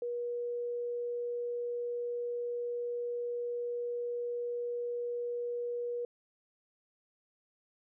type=tone; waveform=sine; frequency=480.6 Hz; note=B4; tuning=47 cents flat; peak=-33 dBFS; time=0.02-6.05 s; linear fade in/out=2 ms; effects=none